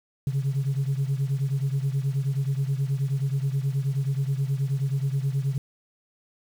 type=beating tone pair; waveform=sine; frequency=134.4 / 143.8 Hz; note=C3 / D3; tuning=+47 / -36 cents; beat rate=9.4 Hz; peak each=-23 / -26 dBFS; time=0.27-5.58 s; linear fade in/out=2 ms; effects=tanh soft clip ceiling -19 dBFS + 8-bit